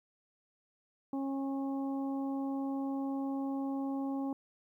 harmonic tone, 272.8 Hz, C#4, 28 cents flat, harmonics 1 / 2 / 3 / 4, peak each -33 / -45 / -44 / -51 dBFS, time 1.13-4.33 s, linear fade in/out 2 ms, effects 12-bit

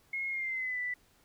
sine tone with pitch glide, 2159 to 1979.8 Hz, C#7 to B6, -46 to +4 cents, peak -32 dBFS, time 0.13-0.94 s, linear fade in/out 5 ms, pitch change -150 cents, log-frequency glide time 0.29-0.8 s, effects pink hiss -66 dBFS RMS until 1.24 s

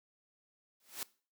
white noise with exponential growth, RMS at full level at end -36 dBFS, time 0.8-1.03 s, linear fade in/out 2 ms, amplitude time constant 48 ms, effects noise-tail reverb RT60 0.4 s tail -21 dB re dry + high-pass 200 Hz 12 dB/octave

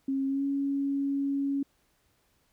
sine tone with pitch glide, 270.5 to 278.1 Hz, C#4 to C#4, -42 to +6 cents, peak -26 dBFS, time 0.08-1.63 s, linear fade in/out 5 ms, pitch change +48 cents, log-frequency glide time 0.27-0.44 s, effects pink hiss -70 dBFS RMS until 2.52 s

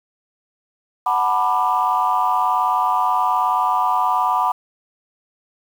sine chord, B minor seventh, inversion second, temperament just, 740.8 / 889 / 987.8 / 1185.3 Hz, F#5 / A5 / B5 / D6, +2 / +18 / 0 / +16 cents, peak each -21 / -23 / -18 / -21 dBFS, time 1.06-4.52 s, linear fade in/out 5 ms, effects tanh soft clip ceiling -7 dBFS + 7-bit

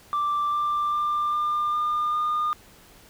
sine tone with pitch steps, 1174.7 / 1182.9 / 1191.1 / 1199.4 / 1207.7 / 1216.1 Hz, D6 / D6 / D6 / D6 / D6 / D#6, 0 / +12 / +24 / +36 / +48 / -40 cents, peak -20 dBFS, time 0.13-2.53 s, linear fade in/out 0 ms, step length 400 ms, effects tanh soft clip ceiling -20 dBFS + pink hiss -52 dBFS RMS until 3.09 s

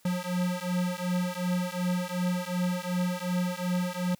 square beating tone pair, 178.3 / 181 Hz, F3 / F#3, +36 / -38 cents, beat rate 2.7 Hz, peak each -31 dBFS, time 0.05-4.15 s, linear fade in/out 5 ms, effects white hiss -62 dBFS RMS until 4.19 s

